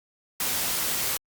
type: noise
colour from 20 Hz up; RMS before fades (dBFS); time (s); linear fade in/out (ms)
white; -27; 0.4-1.17; 2
effects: Opus 48 kbps